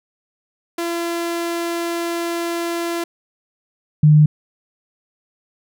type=tone pair in turn; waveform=sawtooth / sine; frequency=340 / 151.45 Hz; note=F4 / D#3; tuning=-46 / -46 cents; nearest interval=octave + major second; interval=1400 cents; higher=first; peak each=-17 / -7 dBFS; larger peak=second; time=0.78-3.04 / 4.03-4.26 s; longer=first; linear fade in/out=5 ms; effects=none